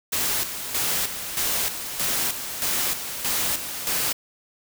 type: noise with tremolo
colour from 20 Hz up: white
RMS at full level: -24 dBFS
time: 0.12-4.13 s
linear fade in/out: 10 ms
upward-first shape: square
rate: 1.6 Hz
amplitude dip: 60%
effects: none